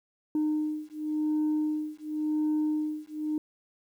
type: beating tone pair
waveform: sine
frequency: 305.2 / 306.12 Hz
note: D#4 / D#4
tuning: -33 / -28 cents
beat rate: 0.92 Hz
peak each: -28 dBFS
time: 0.35-3.38 s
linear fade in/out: 2 ms
effects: tanh soft clip ceiling -22 dBFS + 10-bit